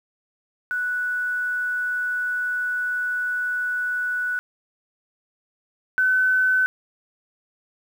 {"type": "tone pair in turn", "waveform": "sine", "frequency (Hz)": [1479, 1514.4], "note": ["F#6", "F#6"], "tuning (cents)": [-1, 40], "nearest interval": "unison", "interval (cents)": 41, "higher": "second", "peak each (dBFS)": [-22, -16], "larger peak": "second", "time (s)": [[0.71, 4.39], [5.98, 6.66]], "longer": "first", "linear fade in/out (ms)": 0, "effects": ["8-bit"]}